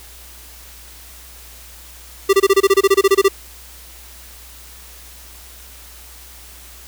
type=tone bursts; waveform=square; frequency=392 Hz; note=G4; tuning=in tune; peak=-9 dBFS; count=15; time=2.29-3.285 s; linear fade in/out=10 ms; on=43 ms; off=25 ms; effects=added 60 Hz sine -42 dBFS peak until 6.87 s + white hiss -41 dBFS RMS until 6.87 s